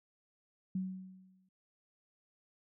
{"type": "tone with exponential decay", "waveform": "sine", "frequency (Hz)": 187.3, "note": "F#3", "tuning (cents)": 21, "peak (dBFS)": -31, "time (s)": [0.75, 1.49], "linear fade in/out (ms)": 5, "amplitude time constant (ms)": 160, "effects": []}